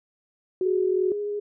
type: tone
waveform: sine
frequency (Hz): 370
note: F#4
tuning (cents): 0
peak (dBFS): -21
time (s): 0.61-1.12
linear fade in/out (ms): 2
type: tone with vibrato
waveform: sine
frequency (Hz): 412.8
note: G#4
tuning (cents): -10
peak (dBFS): -26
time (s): 0.65-1.4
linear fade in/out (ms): 10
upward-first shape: sine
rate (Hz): 13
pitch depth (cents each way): 9
effects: none